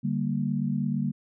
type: chord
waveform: sine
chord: G minor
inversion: second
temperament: equal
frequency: 146.83 / 196 / 233.1 Hz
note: D3 / G3 / Bb3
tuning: 0 / 0 / 0 cents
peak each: -29 dBFS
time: 0.03-1.12 s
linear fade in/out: 20 ms
effects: none